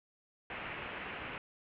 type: low-pass noise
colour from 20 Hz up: white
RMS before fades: -43 dBFS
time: 0.5-1.38 s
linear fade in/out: 2 ms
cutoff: 2800 Hz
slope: 48 dB/octave
effects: none